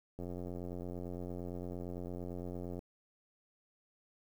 click train, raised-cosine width 2 ms, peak -30 dBFS, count 232, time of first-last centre 0.19-2.791 s, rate 88.8 Hz, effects 10-bit

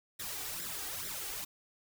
white noise with flanger, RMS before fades -40 dBFS, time 0.19-1.45 s, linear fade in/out 10 ms, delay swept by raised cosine 0.53 to 2.63 ms, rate 2.3 Hz, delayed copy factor +0.75, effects none

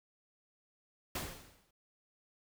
pink noise with exponential decay, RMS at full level -36 dBFS, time 1.15-1.71 s, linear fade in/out 5 ms, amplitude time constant 120 ms, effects none

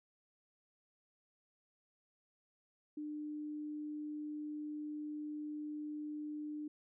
sine tone, 300 Hz, D4, 37 cents sharp, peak -40 dBFS, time 2.97-6.68 s, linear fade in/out 5 ms, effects none

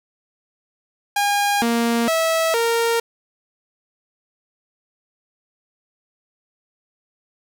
sawtooth tone with pitch steps, 813 / 233.5 / 651 / 463 Hz, G#5 / A#3 / E5 / A#4, -37 / +3 / -22 / -12 cents, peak -13 dBFS, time 1.16-3 s, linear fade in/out 5 ms, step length 460 ms, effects none

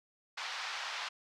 pink band-pass noise, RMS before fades -40 dBFS, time 0.37-1.09 s, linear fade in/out 10 ms, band 850 to 5200 Hz, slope 24 dB/octave, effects none

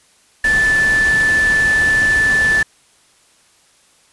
sine tone in noise, 1752 Hz, A6, 8 cents flat, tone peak -11 dBFS, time 0.44-2.63 s, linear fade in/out 5 ms, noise pink, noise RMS -25 dBFS, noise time 0.44-2.63 s, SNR +11 dB, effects white hiss -53 dBFS RMS until 4.12 s + resampled to 24000 Hz

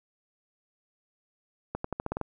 accelerating click train, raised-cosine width 1 ms, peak -17 dBFS, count 8, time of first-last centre 1.75-2.213 s, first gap 94 ms, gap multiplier 0.88, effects none

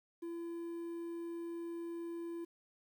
triangle tone with quantisation, 338.6 Hz, E4, 46 cents sharp, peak -38 dBFS, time 0.22-2.45 s, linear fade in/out 10 ms, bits 11, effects none

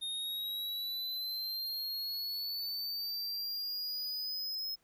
square linear sweep, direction up, 3682 to 5160 Hz, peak -36 dBFS, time 0.01-4.76 s, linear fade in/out 20 ms, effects pink hiss -73 dBFS RMS until 4.83 s

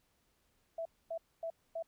sine tone bursts, 660 Hz, E5, 2 cents sharp, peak -36 dBFS, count 4, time 0.78-1.826 s, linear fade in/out 5 ms, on 74 ms, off 250 ms, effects pink hiss -75 dBFS RMS until 1.87 s

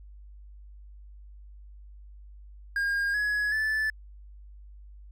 triangle tone with pitch steps, 1619 / 1681.9 / 1747.3 Hz, G#6 / G#6 / A6, -45 / +21 / -13 cents, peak -23 dBFS, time 2.76-3.9 s, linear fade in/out 2 ms, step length 380 ms, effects added 50 Hz sine -45 dBFS peak until 5.11 s

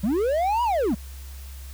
triangle linear two-way sweep, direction up then down, 176.6 to 987.8 to 176.6 Hz, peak -18 dBFS, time 0.03-0.95 s, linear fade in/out 10 ms, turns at 0.63 s, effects added 67 Hz sine -36 dBFS peak until 1.73 s + white hiss -48 dBFS RMS until 1.73 s

